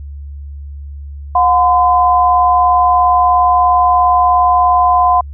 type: tone pair together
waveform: sine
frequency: 722 / 1021 Hz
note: F#5 / C6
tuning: -43 / -43 cents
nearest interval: tritone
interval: 600 cents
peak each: -10 dBFS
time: 1.35-5.21 s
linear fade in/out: 5 ms
effects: added 71 Hz sine -25 dBFS peak until 5.33 s